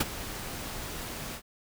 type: noise with ADSR envelope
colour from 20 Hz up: pink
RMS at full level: -24 dBFS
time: 0-1.42 s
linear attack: 7 ms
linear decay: 27 ms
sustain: -14 dB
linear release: 74 ms
effects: none